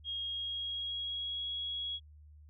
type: tone with pitch glide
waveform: sine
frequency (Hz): 3265 to 3326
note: G#7 to G#7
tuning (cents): -30 to +2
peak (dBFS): -35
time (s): 0.04-2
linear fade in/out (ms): 50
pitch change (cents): +32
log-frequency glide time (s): 0.25-1.47
effects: added 75 Hz sine -53 dBFS peak until 2.49 s